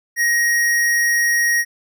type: tone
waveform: square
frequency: 1883 Hz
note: A#6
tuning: 17 cents sharp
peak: -15 dBFS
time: 0.16-1.65 s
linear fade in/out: 50 ms
effects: none